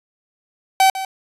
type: tone with echo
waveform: 45% pulse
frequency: 767 Hz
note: G5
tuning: 38 cents flat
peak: -10 dBFS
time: 0.8-0.9 s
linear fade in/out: 2 ms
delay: 150 ms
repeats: 1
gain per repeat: -13 dB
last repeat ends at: 1.05 s
effects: resampled to 32000 Hz